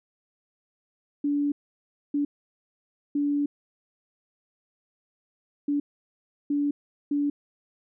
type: tone bursts at uneven times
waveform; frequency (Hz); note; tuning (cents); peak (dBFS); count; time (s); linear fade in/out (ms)
sine; 288.4; D4; -31; -22; 6; 1.24-1.52 / 2.14-2.25 / 3.15-3.46 / 5.68-5.8 / 6.5-6.71 / 7.11-7.3; 5
effects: none